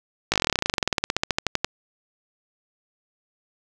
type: slowing click train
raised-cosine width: 0.2 ms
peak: -3 dBFS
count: 30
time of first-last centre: 0.32-1.646 s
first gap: 18 ms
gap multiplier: 1.06
effects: none